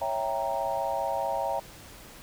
sine chord, C# diminished seventh, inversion none, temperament equal, 554.4 / 659.3 / 784 / 932.3 Hz, C#5 / E5 / G5 / Bb5, 0 / 0 / 0 / 0 cents, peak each -33 / -32 / -32 / -32 dBFS, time 0.01-1.6 s, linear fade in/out 10 ms, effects pink hiss -48 dBFS RMS until 2.22 s

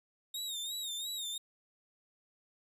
sawtooth tone with vibrato, 3729 Hz, A#7, in tune, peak -34 dBFS, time 0.34-1.38 s, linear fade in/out 5 ms, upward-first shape sine, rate 2.9 Hz, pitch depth 88 cents each way, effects resampled to 32000 Hz

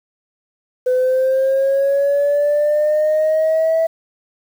sine linear sweep, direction up, 503 to 655 Hz, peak -11 dBFS, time 0.86-3.87 s, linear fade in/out 10 ms, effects tanh soft clip ceiling -10 dBFS + 7-bit

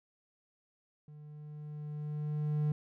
triangle tone with level ramp, 149.9 Hz, D3, 36 cents sharp, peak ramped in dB -47 to -25 dBFS, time 1.08-2.72 s, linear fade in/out 2 ms, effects none

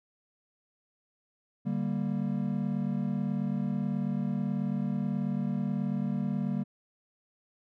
triangle chord, G minor, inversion second, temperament equal with one note detuned, 146.83 / 196 / 234.4 Hz, D3 / G3 / Bb3, 0 / 0 / +10 cents, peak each -32 / -29 / -31 dBFS, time 1.65-6.64 s, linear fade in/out 20 ms, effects none

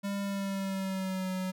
square tone with pitch glide, 199.5 to 186.14 Hz, G3 to F#3, +31 to +11 cents, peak -32 dBFS, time 0.03-1.52 s, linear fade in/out 20 ms, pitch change -120 cents, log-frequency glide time 0.21-1.31 s, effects none

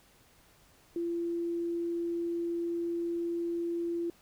sine tone, 340.7 Hz, F4, 43 cents flat, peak -30 dBFS, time 0.96-4.1 s, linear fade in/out 2 ms, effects pink hiss -62 dBFS RMS until 4.21 s

